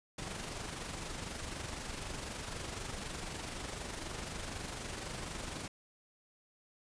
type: noise with amplitude modulation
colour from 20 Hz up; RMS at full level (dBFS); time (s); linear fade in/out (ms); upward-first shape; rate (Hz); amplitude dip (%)
pink; -40; 0.18-5.68; 5; sine; 24; 45
effects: resampled to 22050 Hz